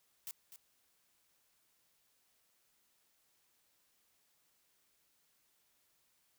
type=noise with echo; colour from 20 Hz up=blue; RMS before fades=-44 dBFS; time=0.27-0.31 s; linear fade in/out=0 ms; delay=250 ms; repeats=1; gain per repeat=-10 dB; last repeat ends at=0.56 s; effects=white hiss -75 dBFS RMS until 6.38 s